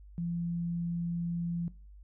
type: tone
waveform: sine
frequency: 171 Hz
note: F3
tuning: 36 cents flat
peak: -31 dBFS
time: 0.18-1.68 s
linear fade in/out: 0 ms
effects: noise-tail reverb RT60 0.3 s tail -18 dB re dry + added 50 Hz sine -49 dBFS peak until 2.03 s